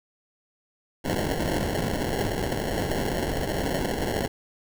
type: noise with sample-and-hold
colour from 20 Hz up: white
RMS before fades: -27 dBFS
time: 1.04-4.28 s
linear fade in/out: 20 ms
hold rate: 1225 Hz
effects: none